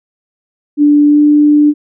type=tone with pitch glide; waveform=sine; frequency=293.2 to 296.1 Hz; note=D4 to D4; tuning=-3 to +14 cents; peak=-4 dBFS; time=0.77-1.74 s; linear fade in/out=50 ms; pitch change=+17 cents; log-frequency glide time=1.07-1.2 s; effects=none